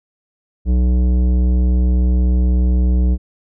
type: tone with tanh clipping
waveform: sine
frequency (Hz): 61.74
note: B1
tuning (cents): 0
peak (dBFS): -13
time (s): 0.65-3.18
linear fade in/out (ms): 50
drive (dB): 13
effects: none